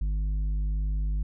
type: tone with tanh clipping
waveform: triangle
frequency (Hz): 50.9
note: G#1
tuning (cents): -34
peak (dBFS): -26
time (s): 0.01-1.23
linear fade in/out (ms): 5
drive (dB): 11
effects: none